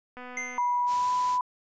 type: click train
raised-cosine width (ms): 0.5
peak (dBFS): -28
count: 103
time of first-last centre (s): 0.17-0.58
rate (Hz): 249
type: tone with exponential decay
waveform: square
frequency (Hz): 2079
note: C7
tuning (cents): -12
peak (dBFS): -29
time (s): 0.37-0.97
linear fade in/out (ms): 1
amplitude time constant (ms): 130
type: tone with pitch glide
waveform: sine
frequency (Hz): 977 to 994.1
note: B5 to B5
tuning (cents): -19 to +11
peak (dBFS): -23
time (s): 0.58-1.41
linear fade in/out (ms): 2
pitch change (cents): +30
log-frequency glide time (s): 0.85-1.1
type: noise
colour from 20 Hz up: white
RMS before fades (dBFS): -40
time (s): 0.86-1.39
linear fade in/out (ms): 50
effects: resampled to 16000 Hz